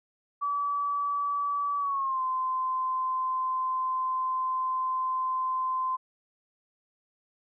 sine tone with pitch glide, 1148 to 1034.6 Hz, D6 to C6, -40 to -20 cents, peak -26 dBFS, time 0.41-5.97 s, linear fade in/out 20 ms, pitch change -180 cents, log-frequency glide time 1.79-2.22 s, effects none

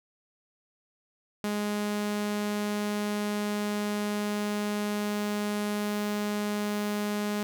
sawtooth tone, 207.7 Hz, G#3, in tune, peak -24 dBFS, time 1.44-7.43 s, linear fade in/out 0 ms, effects none

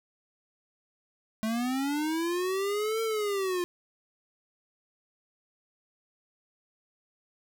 square linear two-way sweep, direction up then down, 215.4 to 452.5 to 349.1 Hz, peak -28 dBFS, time 1.43-3.64 s, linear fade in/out 0 ms, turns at 3.02 s, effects none

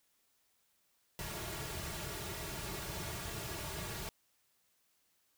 pink noise with comb filter, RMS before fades -42 dBFS, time 1.19-4.09 s, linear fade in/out 0 ms, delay 3.9 ms, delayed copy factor -0.75, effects white hiss -75 dBFS RMS until 5.37 s

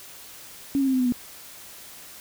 sine tone with pitch steps, 277.2 / 270.4 / 263.8 / 257.3 / 251 / 244.8 Hz, C#4 / C#4 / C4 / C4 / B3 / B3, 0 / -43 / +14 / -29 / +28 / -15 cents, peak -19 dBFS, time 0.75-1.122 s, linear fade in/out 0 ms, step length 62 ms, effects white hiss -44 dBFS RMS until 2.2 s

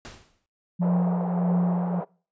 pink noise with exponential decay, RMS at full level -38 dBFS, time 0.05-0.46 s, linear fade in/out 0 ms, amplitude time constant 87 ms
sine tone with tremolo, 176.8 Hz, F3, 22 cents sharp, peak -18 dBFS, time 0.79-2.01 s, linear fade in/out 20 ms, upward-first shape triangle, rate 1.6 Hz, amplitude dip 55%
white band-pass noise, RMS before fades -34 dBFS, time 0.81-2.05 s, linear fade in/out 20 ms, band 440 to 780 Hz, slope 24 dB/octave
effects noise-tail reverb RT60 0.4 s tail -24 dB re dry + resampled to 16000 Hz

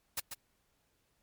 white noise with echo, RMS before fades -35 dBFS, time 0.17-0.2 s, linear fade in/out 5 ms, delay 140 ms, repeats 1, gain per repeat -7 dB, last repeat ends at 0.34 s, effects pink hiss -75 dBFS RMS until 1.22 s + MP3 96 kbps

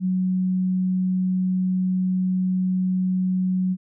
sine tone, 185 Hz, F#3, in tune, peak -19 dBFS, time 0-3.77 s, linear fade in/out 50 ms, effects none

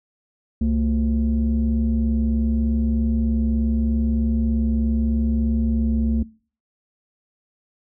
sine tone pair together, 67.32 / 225.2 Hz, C2 / A3, +50 / +40 cents, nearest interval octave + major sixth, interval 2090 cents, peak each -19 / -18 dBFS, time 0.61-6.23 s, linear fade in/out 5 ms, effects noise-tail reverb RT60 0.4 s tail -21 dB re dry + tanh soft clip ceiling -13 dBFS

